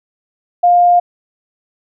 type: tone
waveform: sine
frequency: 705 Hz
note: F5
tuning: 16 cents sharp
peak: -6 dBFS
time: 0.63-1 s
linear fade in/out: 10 ms
effects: none